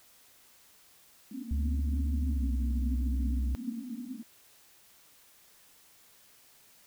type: band-pass noise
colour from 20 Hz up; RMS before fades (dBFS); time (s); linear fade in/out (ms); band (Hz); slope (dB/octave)
pink; -39; 1.31-4.23; 10; 220 to 270; 96
type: tone with pitch glide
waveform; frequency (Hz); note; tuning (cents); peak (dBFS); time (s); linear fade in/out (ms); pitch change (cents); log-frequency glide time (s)
sine; 71 to 63.62; C#2 to C2; +42 to -48; -27; 1.51-3.55; 0; -190; 2.31-2.46
effects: white hiss -60 dBFS RMS until 6.86 s